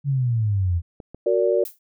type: exponential sweep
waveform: sine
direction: down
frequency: 144.6 to 82.41 Hz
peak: -18 dBFS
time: 0.04-0.82 s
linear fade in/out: 50 ms
type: clicks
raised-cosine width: 2 ms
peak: -24 dBFS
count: 2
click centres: 1.002 / 1.146 s
type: chord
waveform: sine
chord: Gb augmented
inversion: none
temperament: just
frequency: 370 / 462.5 / 578.1 Hz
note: Gb4 / Bb4 / D5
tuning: 0 / -14 / -27 cents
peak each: -21 dBFS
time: 1.26-1.64 s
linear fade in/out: 5 ms
type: noise with exponential decay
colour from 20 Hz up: violet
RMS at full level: -29 dBFS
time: 1.65-1.79 s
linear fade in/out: 5 ms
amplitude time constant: 30 ms
effects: none